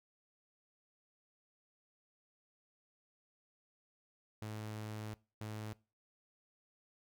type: tone bursts at uneven times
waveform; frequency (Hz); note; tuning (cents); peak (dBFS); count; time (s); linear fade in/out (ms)
sawtooth; 107.6; A2; -38; -38; 2; 4.42-5.14 / 5.41-5.73; 0
effects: noise-tail reverb RT60 0.3 s tail -21 dB re dry